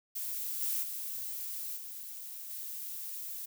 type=noise with level steps; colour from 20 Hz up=violet; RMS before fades=-37 / -33 / -39 / -44 / -41 dBFS; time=0.15-3.46 s; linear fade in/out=10 ms; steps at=0.6 / 0.82 / 1.76 / 2.49 s; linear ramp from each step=20 ms; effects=none